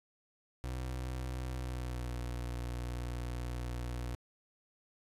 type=tone with pitch glide; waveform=30% pulse; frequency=63.1 to 60.53 Hz; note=B1 to B1; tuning=+38 to -34 cents; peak=-34 dBFS; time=0.64-4.15 s; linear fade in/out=0 ms; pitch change=-72 cents; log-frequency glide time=1.55-2.14 s; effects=resampled to 32000 Hz + 10-bit